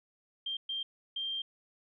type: tone bursts at uneven times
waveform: sine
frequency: 3176 Hz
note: G7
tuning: 22 cents sharp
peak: -33 dBFS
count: 3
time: 0.46-0.57 / 0.69-0.83 / 1.16-1.42 s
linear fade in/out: 5 ms
effects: none

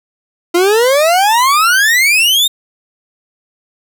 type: exponential sweep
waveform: 40% pulse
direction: up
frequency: 338.1 to 3736 Hz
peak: -7 dBFS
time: 0.54-2.48 s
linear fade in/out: 10 ms
effects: none

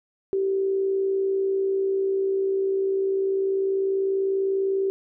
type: tone with amplitude modulation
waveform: sine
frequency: 387.6 Hz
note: G4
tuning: 20 cents flat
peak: -19 dBFS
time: 0.33-4.9 s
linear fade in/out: 0 ms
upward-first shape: sine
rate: 60.2 Hz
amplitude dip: 35%
effects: none

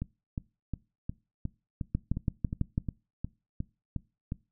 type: two click trains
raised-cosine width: 5 ms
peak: -15 / -20 dBFS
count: 6 / 13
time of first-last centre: 1.95-2.779 / 0.02-4.321 s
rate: 6.03 / 2.79 Hz
effects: noise-tail reverb RT60 0.3 s tail -22 dB re dry

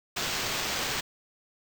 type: noise with sample-and-hold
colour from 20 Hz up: blue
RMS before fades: -31 dBFS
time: 0.16-1.01 s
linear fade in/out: 10 ms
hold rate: 11025 Hz
effects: none

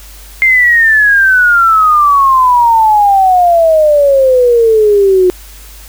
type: exponential sweep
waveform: sine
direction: down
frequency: 2116 to 360 Hz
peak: -4 dBFS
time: 0.42-5.3 s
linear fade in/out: 0 ms
effects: added 50 Hz sine -32 dBFS peak until 5.88 s + white hiss -36 dBFS RMS until 5.88 s

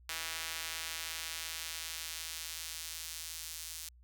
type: tone with high-pass filter sweep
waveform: sawtooth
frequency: 162.7 Hz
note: E3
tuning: 22 cents flat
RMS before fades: -42 dBFS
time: 0.09-3.89 s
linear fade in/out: 2 ms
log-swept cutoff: 2000 to 5500 Hz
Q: 0.71
effects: added 60 Hz sine -57 dBFS peak until 4.03 s

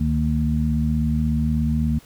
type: tone cluster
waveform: sine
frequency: 72.7 / 152.5 / 229 Hz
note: D2 / D#3 / A#3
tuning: -17 / -34 / -31 cents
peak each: -22 / -23 / -22 dBFS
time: 0-1.99 s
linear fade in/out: 10 ms
effects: pink hiss -50 dBFS RMS until 2.05 s

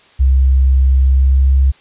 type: tone with pitch glide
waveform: sine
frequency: 66 to 67.08 Hz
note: C2 to C2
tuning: +16 to +44 cents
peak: -7 dBFS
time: 0.19-1.72 s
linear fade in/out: 20 ms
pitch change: +28 cents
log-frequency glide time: 1-1.54 s
effects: white hiss -47 dBFS RMS until 1.8 s + resampled to 8000 Hz

